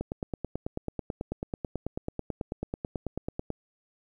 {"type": "click train", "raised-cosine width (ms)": 2, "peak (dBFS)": -18, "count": 33, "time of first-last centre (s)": [0.01, 3.503], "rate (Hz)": 9.16, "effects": ["10-bit"]}